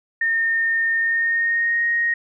sine tone with pitch glide, 1825 to 1869.8 Hz, A#6 to A#6, -37 to +5 cents, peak -17 dBFS, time 0.21-2.14 s, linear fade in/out 5 ms, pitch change +42 cents, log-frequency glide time 0.95-1.86 s, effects none

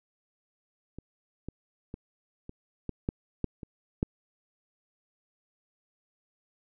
clicks, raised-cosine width 3 ms, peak -28 / -24 / -25 / -28 / -20 / -15 / -15 / -27 / -13 dBFS, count 9, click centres 0.986 / 1.486 / 1.941 / 2.494 / 2.893 / 3.089 / 3.443 / 3.632 / 4.029 s, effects none

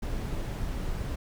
brown noise, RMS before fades -32 dBFS, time 0.02-1.16 s, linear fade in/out 10 ms, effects none

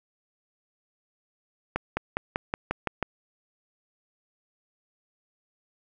accelerating click train, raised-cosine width 0.5 ms, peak -11 dBFS, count 8, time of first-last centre 1.76-3.027 s, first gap 210 ms, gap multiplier 0.95, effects none

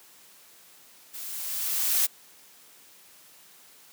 blue noise with level ramp, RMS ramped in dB -39 to -22 dBFS, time 1.13-2.07 s, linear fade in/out 20 ms, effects white hiss -54 dBFS RMS until 3.92 s + high-pass 150 Hz 12 dB/octave

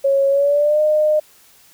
sine tone with pitch glide, 550 to 610.3 Hz, C#5 to D#5, -14 to -34 cents, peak -12 dBFS, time 0.04-1.2 s, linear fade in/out 10 ms, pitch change +180 cents, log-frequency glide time 0.29-0.81 s, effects white hiss -50 dBFS RMS until 1.73 s

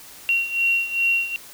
sine beating tone pair, 2743 / 2745.5 Hz, F7 / F7, -32 / -30 cents, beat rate 2.5 Hz, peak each -24 / -20 dBFS, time 0.29-1.36 s, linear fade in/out 0 ms, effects white hiss -43 dBFS RMS until 1.53 s

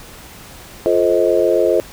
sine chord, F dominant seventh, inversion none, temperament just, 349.2 / 436.5 / 523.8 / 628.6 Hz, F4 / A4 / C5 / Eb5, 0 / -14 / +2 / +18 cents, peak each -17 dBFS, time 0.86-1.8 s, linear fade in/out 0 ms, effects pink hiss -38 dBFS RMS until 1.92 s

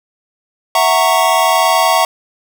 square chord, F# dominant seventh, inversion third, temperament equal with one note detuned, 659.3 / 740 / 923.2 / 1108.7 Hz, E5 / F#5 / A#5 / C#6, 0 / 0 / -17 / 0 cents, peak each -16 dBFS, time 0.75-2.05 s, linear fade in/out 2 ms, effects none

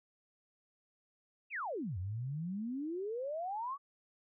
sine exponential two-way sweep, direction down then up, 2794 to 86.9 to 1159 Hz, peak -36 dBFS, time 1.5-3.78 s, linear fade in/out 50 ms, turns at 1.98 s, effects none

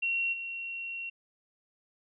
sine tone with level steps, 2736 Hz, F7, 36 cents flat, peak -27 / -35 dBFS, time 0.02-1.1 s, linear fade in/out 10 ms, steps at 0.32 s, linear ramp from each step 20 ms, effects none

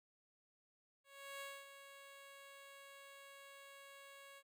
10% pulse tone with ADSR envelope, 554 Hz, C#5, 1 cent flat, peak -38 dBFS, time 1.04-4.43 s, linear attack 370 ms, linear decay 240 ms, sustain -10 dB, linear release 52 ms, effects none

